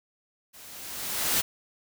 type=noise with level ramp; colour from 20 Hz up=white; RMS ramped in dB=-49 to -23 dBFS; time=0.53-1.42 s; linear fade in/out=20 ms; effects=none